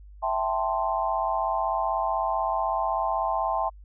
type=chord; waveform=sine; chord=A minor seventh; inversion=second; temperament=equal; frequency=659.3 / 784 / 880 / 1046.5 Hz; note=E5 / G5 / A5 / C6; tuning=0 / 0 / 0 / 0 cents; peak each=-29 dBFS; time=0.22-3.7 s; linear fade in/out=20 ms; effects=added 50 Hz sine -44 dBFS peak until 3.84 s